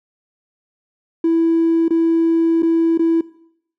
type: tone with dropouts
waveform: triangle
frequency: 330 Hz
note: E4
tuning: 2 cents sharp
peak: -9 dBFS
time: 1.24-3.21 s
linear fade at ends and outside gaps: 5 ms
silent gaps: 1.882-1.906 / 2.623-2.63 / 2.976-2.993 s
effects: noise-tail reverb RT60 0.7 s tail -22 dB re dry + tanh soft clip ceiling -9 dBFS